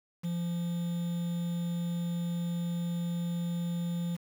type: tone with quantisation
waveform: triangle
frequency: 172.1 Hz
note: F3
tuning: 25 cents flat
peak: -28 dBFS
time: 0.23-4.17 s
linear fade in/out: 20 ms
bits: 8
effects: none